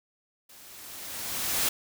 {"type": "noise with level ramp", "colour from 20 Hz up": "white", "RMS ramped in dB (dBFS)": [-52, -25], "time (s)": [0.49, 1.69], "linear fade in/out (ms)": 5, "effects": []}